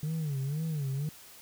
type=tone with vibrato; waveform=sine; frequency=147.4 Hz; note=D3; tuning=7 cents sharp; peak=-27 dBFS; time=0.03-1.09 s; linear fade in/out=2 ms; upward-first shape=sine; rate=2 Hz; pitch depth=170 cents each way; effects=tanh soft clip ceiling -29 dBFS + white hiss -52 dBFS RMS until 1.41 s